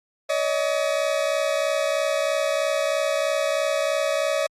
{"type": "tone pair together", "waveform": "40% pulse", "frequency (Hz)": [567.9, 631], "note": ["C#5", "D#5"], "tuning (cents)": [42, 24], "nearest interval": "major second", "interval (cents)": 182, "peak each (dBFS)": -23, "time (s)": [0.29, 4.47], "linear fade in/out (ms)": 10, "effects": ["low-pass 9000 Hz 12 dB/octave", "Opus 48 kbps"]}